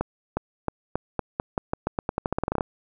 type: accelerating click train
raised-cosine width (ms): 1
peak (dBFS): -10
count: 21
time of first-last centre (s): 0.01-2.608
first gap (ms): 360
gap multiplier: 0.87
effects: none

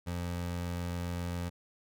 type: tone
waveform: 25% pulse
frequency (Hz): 87.4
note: F2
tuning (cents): +2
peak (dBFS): -30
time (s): 0.06-1.5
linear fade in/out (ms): 20
effects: none

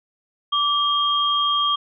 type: tone pair together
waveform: sine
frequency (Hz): 1164 / 3226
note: D6 / G7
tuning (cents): -16 / +49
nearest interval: octave + tritone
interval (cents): 1765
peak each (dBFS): -20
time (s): 0.52-1.76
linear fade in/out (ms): 10
effects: none

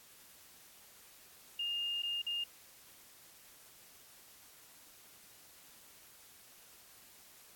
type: tone with dropouts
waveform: sine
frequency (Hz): 2824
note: F7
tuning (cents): +19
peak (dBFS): -34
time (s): 1.59-2.44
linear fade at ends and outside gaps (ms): 5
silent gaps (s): 2.022-2.032 / 2.219-2.265
effects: white hiss -59 dBFS RMS until 7.55 s + AAC 64 kbps

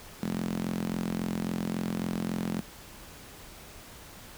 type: tone with high-pass filter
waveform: sawtooth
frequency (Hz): 43.65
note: F1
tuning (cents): 0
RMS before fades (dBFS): -32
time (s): 0.22-2.61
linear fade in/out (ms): 10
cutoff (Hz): 200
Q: 4.8
effects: pink hiss -48 dBFS RMS until 4.37 s

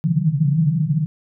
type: band-pass noise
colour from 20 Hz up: pink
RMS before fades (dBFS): -18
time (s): 0.04-1.06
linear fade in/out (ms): 0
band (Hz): 140 to 170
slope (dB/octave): 96
effects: none

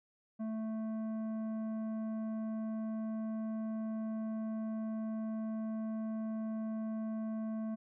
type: tone with tanh clipping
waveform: sine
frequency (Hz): 220.1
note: A3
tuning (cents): +1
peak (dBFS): -37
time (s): 0.39-7.76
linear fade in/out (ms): 20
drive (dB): 10
effects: none

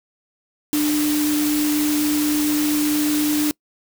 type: tone in noise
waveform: sine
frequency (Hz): 298.6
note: D4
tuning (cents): +29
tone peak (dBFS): -17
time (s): 0.73-3.51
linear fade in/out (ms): 0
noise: white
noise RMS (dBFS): -26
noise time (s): 0.73-3.51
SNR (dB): +6
effects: noise-tail reverb RT60 0.1 s tail -25 dB re dry

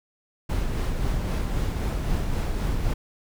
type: noise with tremolo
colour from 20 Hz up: brown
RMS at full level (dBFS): -24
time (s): 0.49-2.94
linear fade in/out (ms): 10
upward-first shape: sine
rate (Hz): 3.8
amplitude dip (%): 30
effects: none

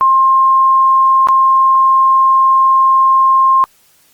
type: tone with dropouts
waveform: sine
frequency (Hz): 1061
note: C6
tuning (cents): +24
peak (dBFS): -6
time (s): 0.01-3.64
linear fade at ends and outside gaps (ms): 0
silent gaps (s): 1.272-1.286
effects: white hiss -51 dBFS RMS until 4.13 s + Opus 32 kbps

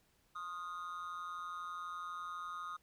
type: tone with amplitude modulation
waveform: triangle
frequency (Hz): 1240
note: D#6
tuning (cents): -6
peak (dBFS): -36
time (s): 0.35-2.77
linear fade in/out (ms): 10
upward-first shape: sine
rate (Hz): 172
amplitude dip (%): 80
effects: pink hiss -73 dBFS RMS until 2.82 s

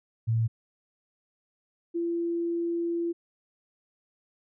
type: tone pair in turn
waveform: sine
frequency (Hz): 113.4 / 339.8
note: A#2 / F4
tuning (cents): -47 / -47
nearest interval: octave + perfect fifth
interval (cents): 1900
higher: second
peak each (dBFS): -22 / -26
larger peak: first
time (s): 0.27-0.48 / 1.94-3.13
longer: second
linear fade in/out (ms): 20
effects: none

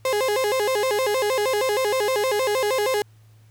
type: tone with vibrato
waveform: 35% pulse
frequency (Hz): 466.2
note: A#4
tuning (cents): 0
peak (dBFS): -18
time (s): 0.05-3.02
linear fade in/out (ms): 2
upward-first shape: square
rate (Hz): 6.4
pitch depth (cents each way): 200
effects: added 109 Hz sine -49 dBFS peak until 3.5 s + pink hiss -62 dBFS RMS until 3.5 s

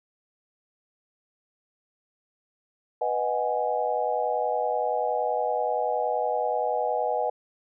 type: chord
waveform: sine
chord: G# minor seventh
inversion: first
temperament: equal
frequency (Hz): 493.9 / 622.3 / 740 / 830.6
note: B4 / D#5 / F#5 / G#5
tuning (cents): 0 / 0 / 0 / 0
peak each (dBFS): -29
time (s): 3.01-7.3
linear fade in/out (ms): 5
effects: none

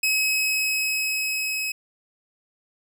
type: tone with level ramp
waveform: sawtooth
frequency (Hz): 2557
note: D#7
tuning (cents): +47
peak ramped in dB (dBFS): -16 to -22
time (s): 0.03-1.72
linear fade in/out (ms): 5
effects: none

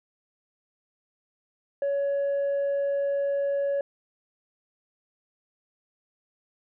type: tone with tanh clipping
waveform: sine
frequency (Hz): 561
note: C#5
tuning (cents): +21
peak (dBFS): -24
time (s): 1.82-3.81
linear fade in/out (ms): 2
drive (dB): 1
effects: none

